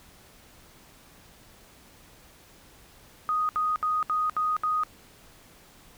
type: tone bursts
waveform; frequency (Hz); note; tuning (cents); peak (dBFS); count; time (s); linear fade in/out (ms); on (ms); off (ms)
sine; 1244.5; D#6; 0; -23; 6; 3.29-4.835; 0; 200; 69
effects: pink hiss -54 dBFS RMS until 5.97 s